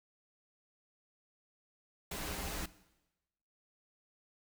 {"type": "noise with comb filter", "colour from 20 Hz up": "pink", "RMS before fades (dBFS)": -40, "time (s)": [2.11, 2.66], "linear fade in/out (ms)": 5, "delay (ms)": 8.3, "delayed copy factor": -0.5, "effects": ["noise-tail reverb RT60 1.0 s tail -18 dB re dry"]}